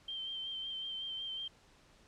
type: tone with vibrato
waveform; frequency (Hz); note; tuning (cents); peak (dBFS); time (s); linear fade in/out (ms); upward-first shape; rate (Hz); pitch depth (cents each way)
sine; 3136; G7; 0; -38; 0.08-1.48; 5; sine; 5.4; 25
effects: pink hiss -64 dBFS RMS until 2.07 s + low-pass 7000 Hz 12 dB/octave